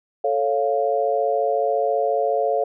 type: chord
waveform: sine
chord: A augmented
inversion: none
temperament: equal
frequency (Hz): 440 / 554.4 / 698.5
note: A4 / C#5 / E#5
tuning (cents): 0 / 0 / 0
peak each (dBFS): -23 / -22 / -22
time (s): 0.24-2.64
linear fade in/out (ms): 5
effects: none